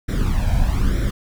brown noise with flanger, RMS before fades -18 dBFS, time 0.08-1.11 s, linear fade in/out 10 ms, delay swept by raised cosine 0.53 to 1.3 ms, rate 1.1 Hz, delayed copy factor +0.75, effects none

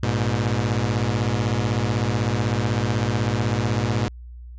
sawtooth beating tone pair, 103.83 / 119.83 Hz, G#2 / A#2, 0 / +48 cents, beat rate 16 Hz, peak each -19 dBFS, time 0.03-4.08 s, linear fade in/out 0 ms, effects added 60 Hz sine -36 dBFS peak until 4.58 s + resampled to 16000 Hz

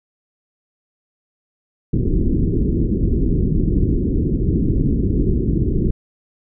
pink low-pass noise, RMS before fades -17 dBFS, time 1.93-5.91 s, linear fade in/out 5 ms, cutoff 390 Hz, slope 48 dB/octave, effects none

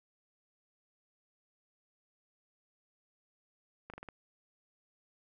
slowing click train, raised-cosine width 0.5 ms, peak -30 dBFS, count 5, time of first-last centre 3.9-4.087 s, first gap 37 ms, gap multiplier 1.16, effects none

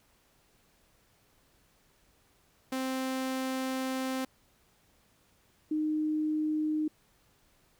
sawtooth / sine tone pair in turn, 261.6 / 307.7 Hz, C4 / D#4, 0 / -19 cents, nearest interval minor third, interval 281 cents, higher second, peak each -27 dBFS, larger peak neither, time 2.72-4.25 / 5.71-6.88 s, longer first, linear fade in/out 5 ms, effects pink hiss -67 dBFS RMS until 7.79 s

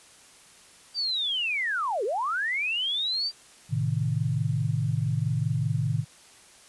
sine linear two-way sweep, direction down then up, 4742 to 371.9 to 4742 Hz, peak -25 dBFS, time 0.94-3.32 s, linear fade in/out 50 ms, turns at 2.04 s
sine chord, A diminished, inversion none, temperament equal, 110 / 130.81 / 155.56 Hz, A2 / C3 / Eb3, 0 / 0 / 0 cents, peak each -28 dBFS, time 3.69-6.05 s, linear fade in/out 50 ms
effects white hiss -53 dBFS RMS until 6.68 s + resampled to 24000 Hz

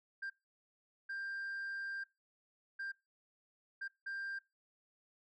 sine tone bursts at uneven times, 1588 Hz, G6, 22 cents sharp, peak -37 dBFS, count 5, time 0.22-0.3 / 1.09-2.04 / 2.79-2.92 / 3.81-3.88 / 4.06-4.39 s, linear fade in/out 10 ms, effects noise-tail reverb RT60 0.2 s tail -20 dB re dry + tanh soft clip ceiling -38 dBFS

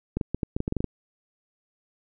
clicks, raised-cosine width 3 ms, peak -13 dBFS, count 11, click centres 0.17 / 0.212 / 0.346 / 0.432 / 0.565 / 0.604 / 0.679 / 0.724 / 0.767 / 0.805 / 0.843 s, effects none

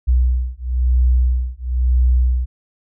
sine beating tone pair, 61.74 / 62.74 Hz, B1 / B1, 0 / +28 cents, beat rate 1 Hz, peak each -16 dBFS, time 0.07-2.46 s, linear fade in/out 20 ms, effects none

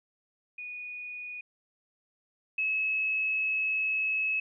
sine tone pair in turn, 2466 / 2581 Hz, D#7 / E7, -16 / -37 cents, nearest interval minor second, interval 79 cents, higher second, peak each -37 / -26 dBFS, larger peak second, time 0.58-1.41 / 2.58-4.4 s, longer second, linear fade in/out 5 ms, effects none

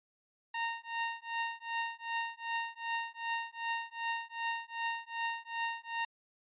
20% pulse tone with tremolo, 923 Hz, A#5, 17 cents flat, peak -26 dBFS, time 0.54-6.05 s, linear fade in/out 5 ms, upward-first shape triangle, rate 2.6 Hz, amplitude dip 100%, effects resampled to 8000 Hz

